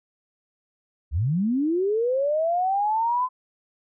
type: linear sweep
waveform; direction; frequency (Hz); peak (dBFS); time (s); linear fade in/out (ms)
sine; up; 61.74 to 1029; -20; 1.11-3.29; 50
effects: none